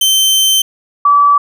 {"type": "tone pair in turn", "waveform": ["sawtooth", "sine"], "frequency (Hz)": [3100, 1151.8], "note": ["G7", "D6"], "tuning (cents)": [-20, -34], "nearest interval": "octave + perfect fourth", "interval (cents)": 1714, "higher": "first", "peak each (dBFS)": -5, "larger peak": "neither", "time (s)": [[0.01, 0.62], [1.05, 1.38]], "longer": "first", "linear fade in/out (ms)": 5, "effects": []}